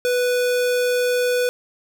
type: tone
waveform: square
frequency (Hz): 493.9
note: B4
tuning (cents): 0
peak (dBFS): -18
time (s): 0.05-1.49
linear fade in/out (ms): 0
effects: none